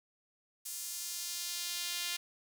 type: tone with high-pass filter sweep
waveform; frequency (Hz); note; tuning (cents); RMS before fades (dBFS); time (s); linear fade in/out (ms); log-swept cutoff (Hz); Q
sawtooth; 349.2; F4; 0; -39; 0.65-2.17; 10; 7900 to 3000; 1.1
effects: none